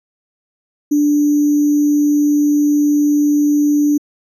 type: tone with sample-and-hold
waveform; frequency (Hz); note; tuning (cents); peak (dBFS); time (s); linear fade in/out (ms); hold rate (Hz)
sine; 293.7; D4; 0; -10; 0.91-3.98; 10; 6300
effects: resampled to 32000 Hz